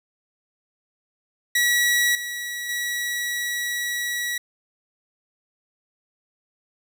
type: tone with level steps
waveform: sawtooth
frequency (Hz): 1931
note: B6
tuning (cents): -39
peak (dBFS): -14 / -25 / -21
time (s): 1.55-4.38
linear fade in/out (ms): 5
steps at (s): 2.15 / 2.69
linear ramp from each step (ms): 2
effects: none